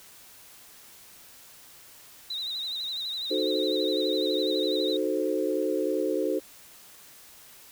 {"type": "tone with vibrato", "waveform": "sine", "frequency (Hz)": 3855, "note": "B7", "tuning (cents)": -43, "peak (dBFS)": -30, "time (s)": [2.3, 4.97], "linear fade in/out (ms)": 5, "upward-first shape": "sine", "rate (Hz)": 12, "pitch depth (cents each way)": 85}
{"type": "chord", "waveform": "sine", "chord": "D# diminished seventh", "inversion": "none", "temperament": "equal with one note detuned", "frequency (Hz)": [307.4, 370, 440, 523.3], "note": ["D#4", "F#4", "A4", "C5"], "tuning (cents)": [-21, 0, 0, 0], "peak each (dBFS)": -30, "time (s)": [3.3, 6.4], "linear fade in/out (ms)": 20}
{"effects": ["white hiss -51 dBFS RMS until 7.71 s"]}